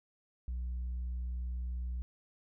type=tone with tanh clipping; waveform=sine; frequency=61.4 Hz; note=B1; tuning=9 cents flat; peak=-35 dBFS; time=0.48-2.02 s; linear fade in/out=0 ms; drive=1 dB; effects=none